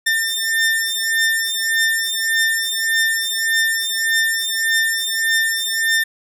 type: beating tone pair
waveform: sawtooth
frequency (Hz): 1800 / 1801.7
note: A6 / A6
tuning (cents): +39 / +41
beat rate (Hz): 1.7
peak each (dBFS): -16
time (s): 0.06-6.04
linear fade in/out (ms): 10
effects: none